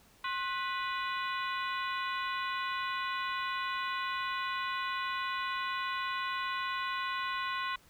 harmonic tone with a mistuned harmonic, 493.9 Hz, B4, in tune, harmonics 2 / 3 / 4 / 5 / 6 / 7 / 8, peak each -35 / -39 / -41 / -43 / -45 / -46 / -47 dBFS, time 0.24-7.76 s, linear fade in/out 5 ms, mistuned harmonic 2, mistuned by +130 cents, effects pink hiss -62 dBFS RMS until 7.89 s

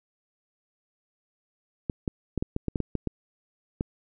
clicks, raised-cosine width 3 ms, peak -14 dBFS, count 11, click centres 1.898 / 2.078 / 2.377 / 2.425 / 2.564 / 2.683 / 2.758 / 2.803 / 2.953 / 3.073 / 3.809 s, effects none

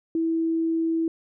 sine tone, 327.2 Hz, E4, 13 cents flat, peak -21 dBFS, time 0.15-1.08 s, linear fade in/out 2 ms, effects none

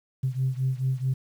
sine beating tone pair, 129.3 / 133.9 Hz, C3 / C3, -20 / +40 cents, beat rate 4.6 Hz, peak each -25 / -27 dBFS, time 0.23-1.14 s, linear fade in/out 10 ms, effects tanh soft clip ceiling -17 dBFS + 9-bit

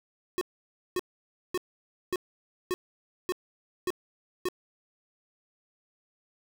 square tone bursts, 364.7 Hz, F#4, 25 cents flat, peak -27 dBFS, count 8, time 0.38-4.486 s, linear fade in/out 0 ms, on 32 ms, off 550 ms, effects none

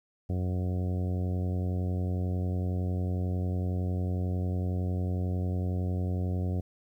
harmonic tone, 91 Hz, F#2, 28 cents flat, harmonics 1 / 2 / 3 / 4 / 5 / 6 / 7 / 8, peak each -28 / -35 / -40 / -43 / -45 / -47 / -49 / -50 dBFS, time 0.29-6.61 s, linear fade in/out 10 ms, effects 11-bit

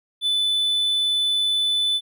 triangle tone, 3499 Hz, A7, 10 cents flat, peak -17 dBFS, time 0.21-2.01 s, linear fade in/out 50 ms, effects none

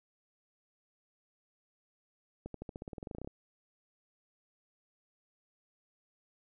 accelerating click train, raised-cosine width 2 ms, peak -28 dBFS, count 17, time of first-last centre 2.46-3.274 s, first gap 83 ms, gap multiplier 0.93, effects none

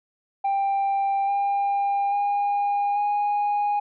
sine tone with pitch steps, 790 / 801 / 812.2 / 823.5 Hz, G5 / G5 / G#5 / G#5, +13 / +37 / -39 / -15 cents, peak -18 dBFS, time 0.44-3.8 s, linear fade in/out 10 ms, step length 840 ms, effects tanh soft clip ceiling -19 dBFS

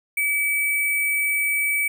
sine tone with sample-and-hold, 2291 Hz, D7, 44 cents flat, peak -19 dBFS, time 0.17-1.88 s, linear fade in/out 5 ms, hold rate 11025 Hz, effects none

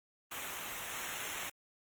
pink noise with comb filter, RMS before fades -41 dBFS, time 0.31-1.5 s, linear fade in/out 10 ms, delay 0.21 ms, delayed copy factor -0.9, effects Opus 24 kbps

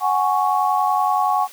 sine chord, F# suspended second, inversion none, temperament equal, 740 / 830.6 / 1108.7 Hz, F#5 / G#5 / C#6, 0 / 0 / 0 cents, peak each -20 dBFS, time 0-1.48 s, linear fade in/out 50 ms, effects white hiss -43 dBFS RMS until 1.52 s + high-pass 300 Hz 12 dB/octave

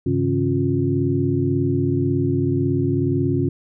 sine tone cluster, 100.2 / 136.7 / 158.6 / 274.7 / 355.1 Hz, G2 / C#3 / D#3 / C#4 / F4, +38 / -24 / +33 / -16 / +29 cents, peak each -24 / -22 / -31 / -22 / -23 dBFS, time 0.06-3.49 s, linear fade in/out 5 ms, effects none

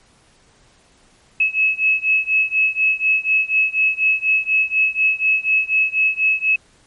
sine beating tone pair, 2581 / 2585.1 Hz, E7 / E7, -37 / -34 cents, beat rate 4.1 Hz, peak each -17 / -18 dBFS, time 1.4-6.56 s, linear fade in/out 5 ms, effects pink hiss -54 dBFS RMS until 6.86 s + MP3 48 kbps

